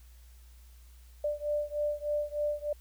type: beating tone pair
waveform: sine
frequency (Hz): 590 / 593.3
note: D5 / D5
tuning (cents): +8 / +18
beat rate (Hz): 3.3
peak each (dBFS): -32 / -33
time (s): 1.24-2.73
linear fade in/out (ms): 5
effects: added 60 Hz sine -51 dBFS peak until 2.8 s + white hiss -64 dBFS RMS until 2.8 s